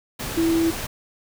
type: tone in noise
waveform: sine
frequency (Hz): 329.6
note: E4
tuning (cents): 0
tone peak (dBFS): -17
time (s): 0.37-0.71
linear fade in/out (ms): 10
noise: pink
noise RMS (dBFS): -30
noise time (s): 0.19-0.87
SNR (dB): +10
effects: none